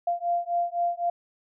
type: beating tone pair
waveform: sine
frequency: 692 / 695.9 Hz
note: F5 / F5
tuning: -16 / -6 cents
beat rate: 3.9 Hz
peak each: -27 dBFS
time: 0.07-1.1 s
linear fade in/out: 5 ms
effects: none